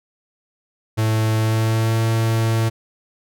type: tone with pitch glide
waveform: 45% pulse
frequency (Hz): 110 to 112.7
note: A2 to A2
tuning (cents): 0 to +42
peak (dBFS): -16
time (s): 0.97-2.7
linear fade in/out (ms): 20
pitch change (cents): +42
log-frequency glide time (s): 1.34-1.95
effects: none